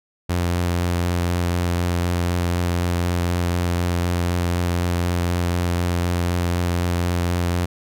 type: tone with vibrato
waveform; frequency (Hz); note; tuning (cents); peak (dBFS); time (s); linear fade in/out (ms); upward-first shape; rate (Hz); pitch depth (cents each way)
sawtooth; 87.5; F2; +4; -15; 0.29-7.66; 10; sine; 4; 13
effects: none